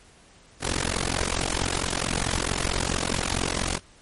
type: noise with amplitude modulation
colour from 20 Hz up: pink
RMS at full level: -22 dBFS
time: 0.6-3.8 s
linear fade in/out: 50 ms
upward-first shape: sine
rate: 44.5 Hz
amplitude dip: 100%
effects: pink hiss -54 dBFS RMS until 4.01 s + MP3 48 kbps